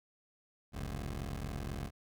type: tone pair together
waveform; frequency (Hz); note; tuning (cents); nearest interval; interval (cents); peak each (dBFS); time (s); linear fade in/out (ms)
15% pulse; 44.16 / 70.3; F1 / C#2; +20 / +25; minor sixth; 805; -34 / -35; 0.72-1.91; 50
effects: none